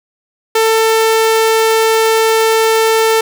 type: tone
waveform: sawtooth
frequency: 445.7 Hz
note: A4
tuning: 22 cents sharp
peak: -5 dBFS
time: 0.55-3.21 s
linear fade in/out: 5 ms
effects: none